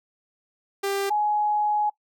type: tone pair in turn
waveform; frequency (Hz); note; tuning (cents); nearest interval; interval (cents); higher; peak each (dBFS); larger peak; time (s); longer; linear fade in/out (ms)
sawtooth / sine; 396 / 839.1; G4 / G#5; +18 / +18; octave + minor second; 1300; second; -20; neither; 0.83-1.1 / 1.1-1.9; second; 10
effects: noise-tail reverb RT60 0.1 s tail -20 dB re dry